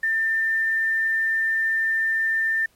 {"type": "tone with quantisation", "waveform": "sine", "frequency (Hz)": 1793, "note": "A6", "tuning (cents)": 32, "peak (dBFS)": -19, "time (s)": [0.03, 2.66], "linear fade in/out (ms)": 5, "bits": 8, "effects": ["pink hiss -61 dBFS RMS until 2.75 s", "MP3 64 kbps"]}